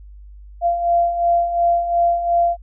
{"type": "beating tone pair", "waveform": "sine", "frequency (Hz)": [687, 689.8], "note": ["F5", "F5"], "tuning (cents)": [-29, -22], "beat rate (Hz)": 2.8, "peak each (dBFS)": [-22, -15], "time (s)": [0.61, 2.57], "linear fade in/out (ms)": 50, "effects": ["added 50 Hz sine -37 dBFS peak until 2.62 s"]}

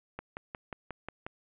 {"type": "click train", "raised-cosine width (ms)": 0.5, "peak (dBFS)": -23, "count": 7, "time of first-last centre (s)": [0.19, 1.265], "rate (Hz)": 5.58, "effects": ["resampled to 8000 Hz", "10-bit"]}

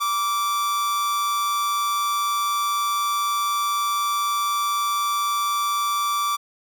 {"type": "tone with amplitude modulation", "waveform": "45% pulse", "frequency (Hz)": 1166, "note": "D6", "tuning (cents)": -13, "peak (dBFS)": -19, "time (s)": [0, 6.37], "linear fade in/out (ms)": 20, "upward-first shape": "sine", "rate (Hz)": 204, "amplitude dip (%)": 35, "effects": []}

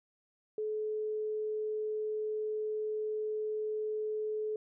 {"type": "tone", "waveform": "sine", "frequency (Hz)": 429.3, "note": "A4", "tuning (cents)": -43, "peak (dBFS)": -32, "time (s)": [0.58, 4.56], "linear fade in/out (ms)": 2, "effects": []}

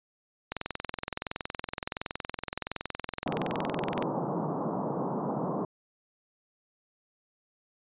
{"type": "click train", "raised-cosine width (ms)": 0.3, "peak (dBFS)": -16, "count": 76, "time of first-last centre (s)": [0.52, 4.025], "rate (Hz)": 21.4}
{"type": "band-pass noise", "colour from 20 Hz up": "pink", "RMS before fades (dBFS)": -32, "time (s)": [3.26, 5.65], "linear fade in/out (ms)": 2, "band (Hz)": [140, 1100], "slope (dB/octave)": 48}
{"effects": ["resampled to 8000 Hz"]}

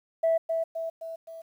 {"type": "tone with echo", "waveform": "sine", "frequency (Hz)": 656, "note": "E5", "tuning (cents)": -9, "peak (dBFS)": -19, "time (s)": [0.23, 0.38], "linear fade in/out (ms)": 10, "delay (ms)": 260, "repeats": 4, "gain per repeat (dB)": -5, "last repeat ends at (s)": 1.42, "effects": ["tanh soft clip ceiling -17 dBFS", "10-bit"]}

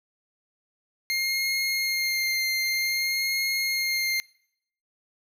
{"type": "tone with vibrato", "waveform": "25% pulse", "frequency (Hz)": 2123, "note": "C7", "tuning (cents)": 25, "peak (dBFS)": -20, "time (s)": [1.1, 4.2], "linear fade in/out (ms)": 0, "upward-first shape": "sine", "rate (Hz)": 0.53, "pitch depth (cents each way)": 19, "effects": ["noise-tail reverb RT60 0.7 s tail -24 dB re dry"]}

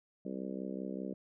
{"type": "harmonic tone", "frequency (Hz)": 65.1, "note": "C2", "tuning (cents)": -8, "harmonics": [3, 4, 5, 6, 7, 8, 9], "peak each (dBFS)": [-41, -43, -45, -47, -48, -49, -50], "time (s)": [0.25, 1.14], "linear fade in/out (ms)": 5, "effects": []}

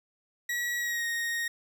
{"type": "tone with pitch glide", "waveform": "40% pulse", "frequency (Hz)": [1921, 1865.2], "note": ["B6", "A#6"], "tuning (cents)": [-48, 1], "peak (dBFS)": -28, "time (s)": [0.49, 1.48], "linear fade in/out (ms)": 5, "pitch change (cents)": -51, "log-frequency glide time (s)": [0.78, 1.06], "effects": []}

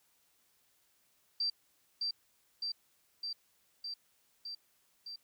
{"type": "tone with echo", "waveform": "sine", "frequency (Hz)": 4693, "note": "D8", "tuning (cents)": -2, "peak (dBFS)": -30, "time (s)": [1.4, 1.5], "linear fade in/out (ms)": 5, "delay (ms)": 610, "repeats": 6, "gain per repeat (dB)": -2, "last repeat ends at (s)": 5.16, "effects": ["white hiss -72 dBFS RMS until 5.23 s"]}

